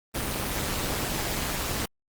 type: noise with amplitude modulation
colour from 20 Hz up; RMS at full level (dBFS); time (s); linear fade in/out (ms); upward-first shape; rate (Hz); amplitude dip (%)
pink; -26; 0.14-1.86; 10; sine; 206; 80
effects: Opus 32 kbps